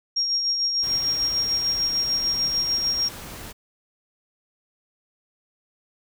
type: tone with tremolo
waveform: sine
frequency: 5580 Hz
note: F8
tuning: 2 cents flat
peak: -19 dBFS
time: 0.16-3.09 s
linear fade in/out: 10 ms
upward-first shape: sine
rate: 6.7 Hz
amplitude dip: 40%
type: noise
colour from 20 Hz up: pink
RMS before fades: -38 dBFS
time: 0.82-3.53 s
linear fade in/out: 20 ms
effects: none